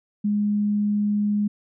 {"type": "tone", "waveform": "sine", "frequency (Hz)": 207.2, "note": "G#3", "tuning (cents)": -4, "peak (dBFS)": -19, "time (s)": [0.24, 1.48], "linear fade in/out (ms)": 10, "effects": []}